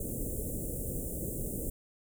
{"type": "band-stop noise", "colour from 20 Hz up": "pink", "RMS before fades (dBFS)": -36, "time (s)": [0, 1.7], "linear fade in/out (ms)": 5, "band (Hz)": [560, 7800], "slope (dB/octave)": 48, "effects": []}